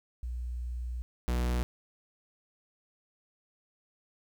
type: tone pair in turn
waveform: sine / 45% pulse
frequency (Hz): 60.7 / 60.7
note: B1 / B1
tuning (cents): -29 / -29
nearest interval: unison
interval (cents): 0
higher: neither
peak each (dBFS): -33 / -27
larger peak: second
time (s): 0.23-1.02 / 1.28-1.63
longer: first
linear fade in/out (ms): 0
effects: 11-bit